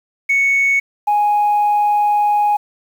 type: tone pair in turn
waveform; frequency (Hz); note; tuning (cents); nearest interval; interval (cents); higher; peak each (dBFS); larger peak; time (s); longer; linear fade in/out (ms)
sine; 2217 / 830.4; C#7 / G#5; 0 / 0; octave + perfect fourth; 1700; first; -10; neither; 0.29-0.8 / 1.07-2.57; second; 10
effects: tanh soft clip ceiling -9 dBFS + 7-bit